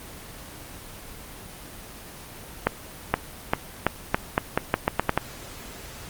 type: accelerating click train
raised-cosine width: 0.5 ms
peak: -3 dBFS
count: 12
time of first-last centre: 2.67-5.176 s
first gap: 470 ms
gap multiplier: 0.84
effects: pink hiss -41 dBFS RMS until 6.09 s + Opus 24 kbps